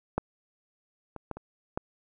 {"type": "clicks", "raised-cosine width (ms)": 1, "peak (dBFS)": [-12, -25, -20, -27, -16], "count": 5, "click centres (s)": [0.18, 1.163, 1.313, 1.37, 1.775], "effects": []}